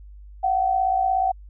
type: tone pair together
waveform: sine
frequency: 703.2 / 760 Hz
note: F5 / F#5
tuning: +12 / +46 cents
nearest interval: minor second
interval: 134 cents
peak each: -25 / -19 dBFS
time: 0.43-1.32 s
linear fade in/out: 10 ms
effects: added 50 Hz sine -40 dBFS peak until 1.49 s